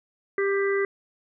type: harmonic tone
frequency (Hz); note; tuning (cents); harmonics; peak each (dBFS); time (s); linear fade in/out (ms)
395.8; G4; +17; 1 / 3 / 4 / 5; -22 / -34 / -34 / -30; 0.38-0.85; 2
effects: none